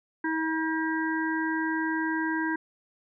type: harmonic tone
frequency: 320 Hz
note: D#4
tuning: 49 cents sharp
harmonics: 1 / 3 / 5 / 6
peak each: -28 / -33 / -31 / -38 dBFS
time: 0.24-2.56 s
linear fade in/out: 5 ms
effects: none